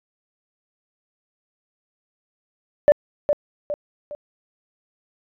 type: tone with echo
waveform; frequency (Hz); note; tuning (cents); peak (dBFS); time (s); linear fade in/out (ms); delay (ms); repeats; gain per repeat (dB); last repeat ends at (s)
sine; 587.3; D5; 0; -6; 2.88-2.92; 0; 410; 3; -8; 4.15
effects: tanh soft clip ceiling -6 dBFS